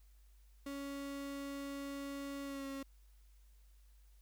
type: tone with pitch glide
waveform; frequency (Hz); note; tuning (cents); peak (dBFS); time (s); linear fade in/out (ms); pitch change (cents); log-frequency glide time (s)
35% pulse; 279.2 to 273.3; C#4 to C#4; +13 to -24; -40; 0.66-2.83; 5; -37; 2.44-2.66
effects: added 50 Hz sine -60 dBFS peak until 4.21 s + white hiss -75 dBFS RMS until 4.21 s